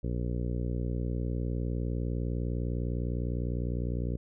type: harmonic tone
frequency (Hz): 59.9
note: A#1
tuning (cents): +48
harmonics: 1 / 2 / 3 / 4 / 5 / 6 / 7 / 8 / 9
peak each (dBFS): -32 / -34 / -38 / -41 / -42 / -46 / -44 / -46 / -49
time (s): 0.03-4.17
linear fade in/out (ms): 10
effects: none